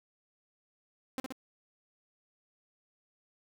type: tone with echo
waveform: sawtooth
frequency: 261.6 Hz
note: C4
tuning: in tune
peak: -29 dBFS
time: 1.18-1.2 s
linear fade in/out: 0 ms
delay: 62 ms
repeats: 2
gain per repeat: -3 dB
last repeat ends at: 1.324 s
effects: none